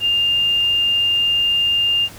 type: tone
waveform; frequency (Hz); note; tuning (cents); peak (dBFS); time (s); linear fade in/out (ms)
sine; 2806; F7; +8; -14; 0-2.09; 50
effects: added 105 Hz sine -42 dBFS peak until 2.18 s + pink hiss -39 dBFS RMS until 2.18 s